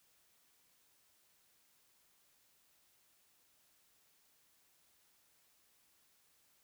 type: silence
effects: white hiss -72 dBFS RMS until 6.63 s